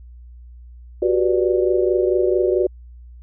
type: chord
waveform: sine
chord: G major seventh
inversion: third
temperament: just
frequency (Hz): 367.5 / 392 / 490 / 588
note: F#4 / G4 / B4 / D5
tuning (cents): -12 / 0 / -14 / +2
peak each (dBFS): -17 / -23 / -22 / -23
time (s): 1.02-2.67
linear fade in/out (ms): 5
effects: added 60 Hz sine -38 dBFS peak until 3.22 s